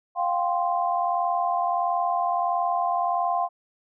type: chord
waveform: sine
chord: F suspended second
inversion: none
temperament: equal with one note detuned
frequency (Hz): 702.5 / 784 / 1046.5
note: F5 / G5 / C6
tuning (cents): +10 / 0 / 0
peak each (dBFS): -24 / -28 / -27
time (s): 0.15-3.49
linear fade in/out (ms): 50
effects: none